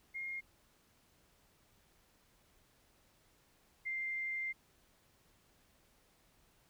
sine tone pair in turn, 2133 / 2096 Hz, C7 / C7, +33 / +2 cents, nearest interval unison, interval 31 cents, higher first, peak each -39 / -36 dBFS, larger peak second, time 0.14-0.41 / 3.85-4.53 s, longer second, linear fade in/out 20 ms, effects pink hiss -70 dBFS RMS until 6.69 s

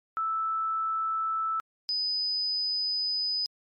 sine tone pair in turn, 1316 / 4997 Hz, E6 / D#8, -3 / +7 cents, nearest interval octave + major seventh, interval 2310 cents, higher second, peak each -26 dBFS, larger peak neither, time 0.17-1.6 / 1.89-3.46 s, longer second, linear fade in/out 0 ms, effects MP3 64 kbps

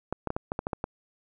clicks, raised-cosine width 1 ms, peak -15 dBFS, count 9, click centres 0.126 / 0.273 / 0.304 / 0.365 / 0.519 / 0.591 / 0.669 / 0.732 / 0.841 s, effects none

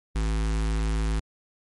square tone with notch filter, 53.7 Hz, A1, 41 cents flat, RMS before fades -25 dBFS, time 0.15-1.2 s, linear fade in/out 10 ms, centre 610 Hz, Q 2, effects MP3 48 kbps

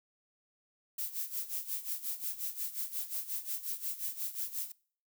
violet noise with tremolo, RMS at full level -35 dBFS, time 0.98-4.72 s, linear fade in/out 5 ms, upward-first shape sine, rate 5.6 Hz, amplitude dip 80%, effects noise-tail reverb RT60 0.5 s tail -23 dB re dry

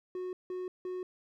triangle tone bursts, 366.1 Hz, F#4, 18 cents flat, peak -33 dBFS, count 3, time 0.15-1.03 s, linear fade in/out 2 ms, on 180 ms, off 170 ms, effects none

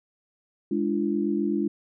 sine chord, D diminished, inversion second, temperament equal with one note detuned, 207.7 / 293.7 / 341.8 Hz, Ab3 / D4 / F4, 0 / 0 / -37 cents, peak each -27 dBFS, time 0.71-1.68 s, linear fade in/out 5 ms, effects none

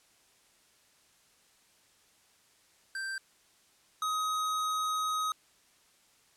square tone pair in turn, 1568 / 1260.8 Hz, G6 / D#6, 0 / +23 cents, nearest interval major third, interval 377 cents, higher first, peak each -35 / -30 dBFS, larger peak second, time 2.95-3.18 / 4.02-5.32 s, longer second, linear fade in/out 2 ms, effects white hiss -65 dBFS RMS until 6.36 s + low-pass 10000 Hz 12 dB/octave

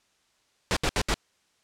pink noise bursts, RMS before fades -24 dBFS, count 4, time 0.71-1.141 s, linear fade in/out 0 ms, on 56 ms, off 69 ms, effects white hiss -68 dBFS RMS until 1.63 s + low-pass 7000 Hz 12 dB/octave

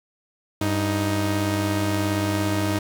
sawtooth tone pair together, 98.46 / 312.6 Hz, G2 / D#4, +8 / +8 cents, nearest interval octave + minor sixth, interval 2000 cents, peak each -20 dBFS, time 0.61-2.79 s, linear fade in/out 5 ms, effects 8-bit

